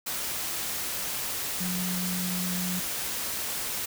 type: tone in noise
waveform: sine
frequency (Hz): 181.4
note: F#3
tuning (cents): -34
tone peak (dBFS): -30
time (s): 1.6-2.8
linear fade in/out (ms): 10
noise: white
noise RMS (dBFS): -32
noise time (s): 0.06-3.86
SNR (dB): -1
effects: none